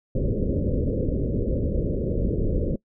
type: low-pass noise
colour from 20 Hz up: pink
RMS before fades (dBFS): -24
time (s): 0.15-2.76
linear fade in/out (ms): 5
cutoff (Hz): 570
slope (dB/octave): 96
effects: noise-tail reverb RT60 0.1 s tail -21 dB re dry